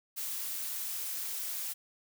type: noise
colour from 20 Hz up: blue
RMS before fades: -37 dBFS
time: 0.16-1.74 s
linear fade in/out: 20 ms
effects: none